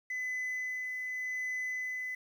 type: tone with tremolo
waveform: sine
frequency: 2012 Hz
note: B6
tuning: 32 cents sharp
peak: -30 dBFS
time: 0.1-2.15 s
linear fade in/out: 5 ms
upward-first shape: sine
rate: 0.87 Hz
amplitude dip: 35%
effects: tanh soft clip ceiling -32 dBFS + 10-bit